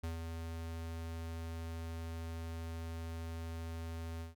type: tone with ADSR envelope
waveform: square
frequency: 82.41 Hz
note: E2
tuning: in tune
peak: -37 dBFS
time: 0.03-4.35 s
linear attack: 10 ms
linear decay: 130 ms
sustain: -4 dB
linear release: 140 ms
effects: none